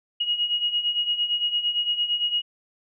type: beating tone pair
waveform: sine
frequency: 2883 / 2891.8 Hz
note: F#7 / F#7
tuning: -46 / -40 cents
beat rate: 8.8 Hz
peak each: -28 / -23 dBFS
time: 0.2-2.42 s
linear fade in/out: 10 ms
effects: none